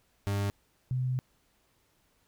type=tone pair in turn; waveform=40% pulse / sine; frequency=100.6 / 127.7 Hz; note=G2 / C3; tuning=+45 / -42 cents; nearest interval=major third; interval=413 cents; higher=second; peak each=-27 dBFS; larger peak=neither; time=0.27-0.5 / 0.91-1.19 s; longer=second; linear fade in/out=0 ms; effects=pink hiss -70 dBFS RMS until 2.27 s